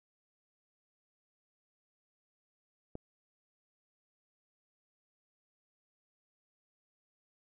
click, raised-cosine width 2 ms, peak -28 dBFS, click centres 2.954 s, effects none

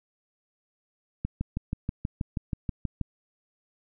click train, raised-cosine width 5 ms, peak -16 dBFS, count 12, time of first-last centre 1.25-3.013 s, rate 6.24 Hz, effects none

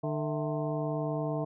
harmonic tone with a mistuned harmonic, 150.7 Hz, D3, 45 cents sharp, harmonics 1 / 2 / 3 / 4 / 5 / 6 / 7, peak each -33 / -36 / -37 / -35 / -44 / -44 / -45 dBFS, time 0.03-1.45 s, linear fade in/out 10 ms, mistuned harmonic 4, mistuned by +140 cents, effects none

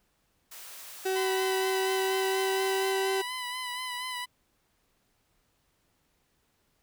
white high-pass noise, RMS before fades -45 dBFS, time 0.51-2.92 s, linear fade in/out 10 ms, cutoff 570 Hz, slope 12 dB/octave
35% pulse tone with pitch glide, 378.8 to 384.8 Hz, F#4 to G4, +41 to -32 cents, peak -25 dBFS, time 1.05-3.22 s, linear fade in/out 10 ms, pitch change +27 cents, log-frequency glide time 1.41-2.91 s
15% pulse tone with vibrato, 1000 Hz, B5, 21 cents sharp, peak -27 dBFS, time 1.15-4.26 s, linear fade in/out 20 ms, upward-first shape sine, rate 4.2 Hz, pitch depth 35 cents each way
effects pink hiss -72 dBFS RMS until 6.82 s

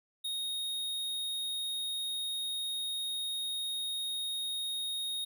square tone, 3729 Hz, A#7, in tune, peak -34 dBFS, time 0.24-5.25 s, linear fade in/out 10 ms, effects none

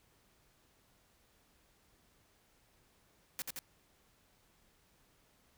white noise with echo, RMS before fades -39 dBFS, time 3.39-3.42 s, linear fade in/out 0 ms, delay 85 ms, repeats 2, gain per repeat -2 dB, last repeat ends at 3.59 s, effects pink hiss -70 dBFS RMS until 5.57 s

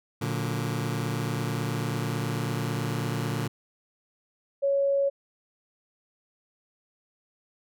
sawtooth chord, Bb augmented, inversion none, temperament just, 116.54 / 145.68 / 182.1 Hz, Bb2 / D3 / F#3, 0 / -14 / -27 cents, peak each -26 / -27 / -32 dBFS, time 0.21-3.48 s, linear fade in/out 10 ms
sine tone, 556 Hz, C#5, 5 cents sharp, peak -21 dBFS, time 4.62-5.1 s, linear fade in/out 20 ms
effects none

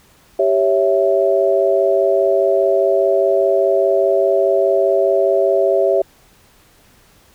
sine chord, C# diminished, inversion second, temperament equal, 392 / 554.4 / 659.3 Hz, G4 / C#5 / E5, 0 / 0 / 0 cents, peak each -16 dBFS, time 0.39-6.02 s, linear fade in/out 5 ms, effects pink hiss -51 dBFS RMS until 7.34 s

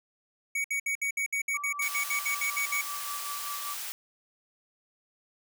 square tone bursts, 2245 Hz, C#7, 21 cents sharp, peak -28 dBFS, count 15, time 0.55-2.813 s, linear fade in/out 5 ms, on 93 ms, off 62 ms
sine tone with tremolo, 1160 Hz, D6, 22 cents flat, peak -35 dBFS, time 1.54-3.74 s, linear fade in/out 5 ms, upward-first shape sine, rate 5.2 Hz, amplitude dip 60%
white high-pass noise, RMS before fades -37 dBFS, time 1.82-3.92 s, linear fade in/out 0 ms, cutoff 880 Hz, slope 12 dB/octave
effects none

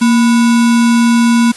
sine tone with sample-and-hold, 233.1 Hz, A#3, in tune, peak -6 dBFS, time 0.01-1.52 s, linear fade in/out 10 ms, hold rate 1225 Hz, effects white hiss -32 dBFS RMS until 1.56 s + resampled to 24000 Hz

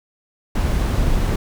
brown noise, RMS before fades -18 dBFS, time 0.55-1.36 s, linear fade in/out 5 ms, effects none

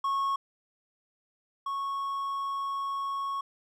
triangle tone pair in turn, 1098 / 1103.4 Hz, C#6 / C#6, -17 / -8 cents, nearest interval unison, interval 9 cents, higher second, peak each -24 / -28 dBFS, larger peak first, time 0.04-0.36 / 1.66-3.41 s, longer second, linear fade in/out 5 ms, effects none

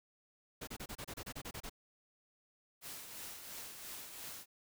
pink noise bursts, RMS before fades -45 dBFS, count 12, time 0.61-1.697 s, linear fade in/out 10 ms, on 64 ms, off 29 ms
white noise with tremolo, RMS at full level -46 dBFS, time 2.81-4.46 s, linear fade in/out 50 ms, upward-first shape triangle, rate 2.9 Hz, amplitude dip 50%
effects none

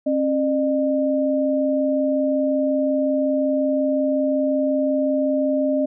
sine tone pair together, 269.5 / 605 Hz, C#4 / D#5, -49 / -49 cents, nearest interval octave + major second, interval 1400 cents, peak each -20 dBFS, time 0.06-5.86 s, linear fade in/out 10 ms, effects none

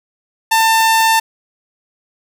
sawtooth tone, 895 Hz, A5, 29 cents sharp, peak -6 dBFS, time 0.51-1.2 s, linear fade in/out 10 ms, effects none

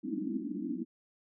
white band-pass noise, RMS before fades -36 dBFS, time 0.03-0.85 s, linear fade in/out 20 ms, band 190 to 330 Hz, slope 96 dB/octave, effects none

